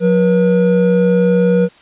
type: tone pair together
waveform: triangle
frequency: 180.36 / 481.5 Hz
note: F#3 / B4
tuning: -44 / -44 cents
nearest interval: octave + perfect fourth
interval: 1700 cents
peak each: -10 dBFS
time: 0-1.69 s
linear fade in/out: 50 ms
effects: white hiss -46 dBFS RMS until 1.81 s + resampled to 8000 Hz